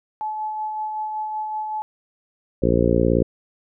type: tone with tremolo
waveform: sine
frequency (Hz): 860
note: A5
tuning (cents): -40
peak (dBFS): -23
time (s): 0.21-1.82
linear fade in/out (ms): 0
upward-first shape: sine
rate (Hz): 5.3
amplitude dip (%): 30
type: harmonic tone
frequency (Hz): 58.27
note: A#1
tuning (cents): 0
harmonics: 1 / 2 / 3 / 4 / 5 / 6 / 7 / 8 / 9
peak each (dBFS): -24 / -24 / -24 / -24 / -24 / -24 / -24 / -24 / -24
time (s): 2.62-3.23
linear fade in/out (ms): 10
effects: none